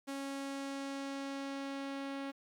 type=tone with low-pass filter sweep; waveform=sawtooth; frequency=275.2 Hz; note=C#4; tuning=12 cents flat; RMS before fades=-41 dBFS; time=0.07-2.32 s; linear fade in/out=20 ms; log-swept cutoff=11000 to 3500 Hz; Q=0.88; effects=11-bit